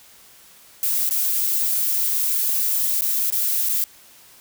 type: noise with dropouts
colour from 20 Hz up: violet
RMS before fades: -21 dBFS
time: 0.83-3.84 s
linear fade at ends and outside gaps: 1 ms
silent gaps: 1.092-1.109 / 3.01-3.02 / 3.302-3.324 / 3.688-3.693 s
effects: white hiss -49 dBFS RMS until 4.4 s